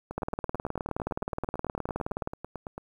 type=two click trains; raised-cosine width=1 ms; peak=-16 / -22 dBFS; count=41 / 25; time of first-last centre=0.18-2.274 / 0.11-2.78 s; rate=19.1 / 8.99 Hz; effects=9-bit